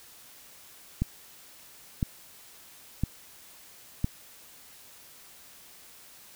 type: click train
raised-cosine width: 5 ms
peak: -13 dBFS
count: 4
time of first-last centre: 1.02-4.044 s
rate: 0.992 Hz
effects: white hiss -52 dBFS RMS until 6.35 s